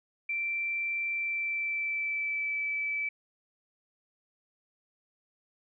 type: tone with pitch glide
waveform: sine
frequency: 2347 to 2309 Hz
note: D7 to D7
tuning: -2 to -30 cents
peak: -29 dBFS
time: 0.29-3.09 s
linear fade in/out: 5 ms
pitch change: -28 cents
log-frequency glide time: 1.1-2.57 s
effects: none